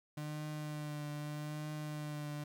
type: tone with vibrato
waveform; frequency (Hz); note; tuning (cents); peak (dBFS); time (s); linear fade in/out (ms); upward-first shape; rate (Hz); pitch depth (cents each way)
35% pulse; 150; D3; +37; -38; 0.17-2.44; 5; triangle; 0.81; 28
effects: 13-bit